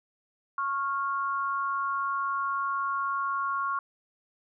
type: tone pair together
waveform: sine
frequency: 1100 / 1398.1 Hz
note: C#6 / F6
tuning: -14 / +1 cents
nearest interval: major third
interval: 415 cents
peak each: -28 / -32 dBFS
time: 0.58-3.79 s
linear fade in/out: 2 ms
effects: none